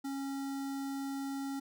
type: tone with notch filter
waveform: square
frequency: 274.4 Hz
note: C#4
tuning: 17 cents flat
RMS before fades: -38 dBFS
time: 0.04-1.6 s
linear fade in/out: 10 ms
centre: 2600 Hz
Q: 1.3
effects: none